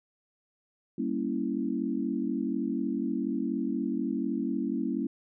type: chord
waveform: sine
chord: G diminished seventh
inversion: none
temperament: equal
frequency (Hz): 196 / 233.1 / 277.2 / 329.6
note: G3 / Bb3 / Db4 / Fb4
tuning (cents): 0 / 0 / 0 / 0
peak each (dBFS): -35 / -32 / -32 / -34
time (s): 0.98-5.07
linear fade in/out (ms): 5
effects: none